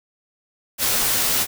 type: noise with comb filter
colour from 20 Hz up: white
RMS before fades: -20 dBFS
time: 0.78-1.47 s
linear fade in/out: 50 ms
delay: 14 ms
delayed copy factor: -0.6
effects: none